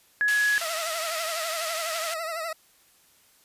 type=tone; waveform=sine; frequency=1680 Hz; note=G#6; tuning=19 cents sharp; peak=-20 dBFS; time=0.21-0.58 s; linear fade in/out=0 ms
type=band-pass noise; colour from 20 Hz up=pink; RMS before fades=-34 dBFS; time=0.28-2.14 s; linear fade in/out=2 ms; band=2000 to 12000 Hz; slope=12 dB/octave
type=tone with vibrato; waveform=20% pulse; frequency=653 Hz; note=E5; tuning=17 cents flat; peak=-25 dBFS; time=0.61-2.53 s; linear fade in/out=5 ms; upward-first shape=triangle; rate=12 Hz; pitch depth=89 cents each way
effects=white hiss -60 dBFS RMS until 3.44 s + resampled to 32000 Hz